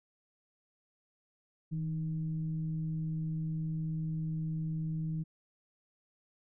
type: tone with frequency modulation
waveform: sine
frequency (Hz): 159.4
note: D#3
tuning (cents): +42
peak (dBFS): -32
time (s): 1.71-5.24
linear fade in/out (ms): 20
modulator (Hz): 149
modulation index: 0.32
effects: none